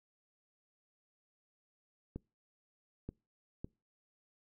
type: clicks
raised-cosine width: 3 ms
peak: -28 dBFS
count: 3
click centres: 2.16 / 3.09 / 3.645 s
effects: noise-tail reverb RT60 0.3 s tail -26 dB re dry